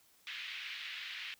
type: band-pass noise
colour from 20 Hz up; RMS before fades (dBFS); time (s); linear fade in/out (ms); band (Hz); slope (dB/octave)
pink; -44; 0.27-1.34; 0; 2000 to 3500; 24
effects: white hiss -67 dBFS RMS until 1.39 s